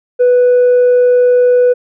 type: tone with tanh clipping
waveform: triangle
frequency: 493.9 Hz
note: B4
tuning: in tune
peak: -6 dBFS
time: 0.19-1.74 s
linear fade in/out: 20 ms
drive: 6 dB
effects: none